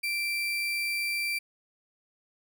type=tone; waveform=35% pulse; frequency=2349 Hz; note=D7; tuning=in tune; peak=-26 dBFS; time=0.03-1.39 s; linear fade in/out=10 ms; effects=none